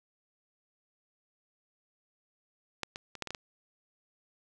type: clicks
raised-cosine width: 0.2 ms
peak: -15 / -22 / -26 / -16 / -22 / -20 / -21 dBFS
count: 7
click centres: 2.833 / 2.959 / 3.153 / 3.223 / 3.273 / 3.306 / 3.348 s
effects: none